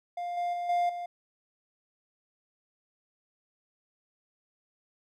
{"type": "tone with level steps", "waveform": "triangle", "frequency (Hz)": 702, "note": "F5", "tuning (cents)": 9, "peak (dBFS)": [-30, -26, -29, -22, -32], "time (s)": [0.17, 1.06], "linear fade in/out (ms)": 5, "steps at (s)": [0.37, 0.53, 0.69, 0.89], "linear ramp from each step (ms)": 5, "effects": []}